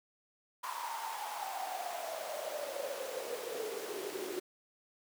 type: noise with high-pass filter sweep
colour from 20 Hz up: pink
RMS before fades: -40 dBFS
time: 0.63-4.4 s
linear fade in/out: 10 ms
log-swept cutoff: 1000 to 360 Hz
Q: 9.5
effects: none